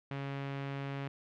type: tone with low-pass filter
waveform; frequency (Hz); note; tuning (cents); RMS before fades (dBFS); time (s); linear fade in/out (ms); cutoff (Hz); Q
sawtooth; 138.59; C#3; 0; -39; 0.11-1.08; 2; 2600; 1.4
effects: none